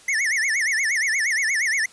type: tone with vibrato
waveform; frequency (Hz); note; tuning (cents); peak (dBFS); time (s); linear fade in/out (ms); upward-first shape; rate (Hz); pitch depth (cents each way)
square; 1965; B6; -9; -20; 0.08-1.86; 5; sine; 8.5; 220
effects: white hiss -49 dBFS RMS until 1.92 s + resampled to 22050 Hz